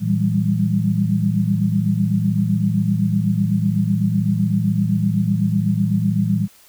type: tone cluster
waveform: sine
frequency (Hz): 113.3 / 163.3 / 191.7 / 199.6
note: A#2 / E3 / G3 / G3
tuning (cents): -49 / -16 / -38 / +32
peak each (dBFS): -21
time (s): 0-6.48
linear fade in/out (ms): 50
effects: white hiss -50 dBFS RMS until 6.68 s